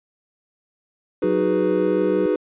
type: chord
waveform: triangle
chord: G# minor seventh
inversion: second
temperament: equal with one note detuned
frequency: 311.1 / 370 / 416.5 / 493.9 Hz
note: D#4 / F#4 / G#4 / B4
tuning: 0 / 0 / +5 / 0 cents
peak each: -21 dBFS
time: 1.22-2.36 s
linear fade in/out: 5 ms
type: tone with pitch glide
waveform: sine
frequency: 185 to 189.98 Hz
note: F#3 to F#3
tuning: 0 to +46 cents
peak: -26 dBFS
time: 1.24-2.26 s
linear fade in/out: 0 ms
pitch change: +46 cents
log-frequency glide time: 1.78-2.05 s
effects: resampled to 8000 Hz